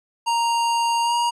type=tone with pitch glide; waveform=square; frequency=932.3 to 947.5 Hz; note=A#5 to A#5; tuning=0 to +28 cents; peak=-19 dBFS; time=0.26-1.31 s; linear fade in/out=20 ms; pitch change=+28 cents; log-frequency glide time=1.02-1.14 s; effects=resampled to 22050 Hz